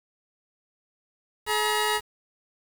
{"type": "tone pair together", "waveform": "15% pulse", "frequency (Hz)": [425.3, 954.8], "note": ["G#4", "A#5"], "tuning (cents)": [41, 41], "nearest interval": "octave + major second", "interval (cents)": 1400, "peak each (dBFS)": -19, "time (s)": [1.46, 2.01], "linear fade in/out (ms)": 50, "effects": ["7-bit"]}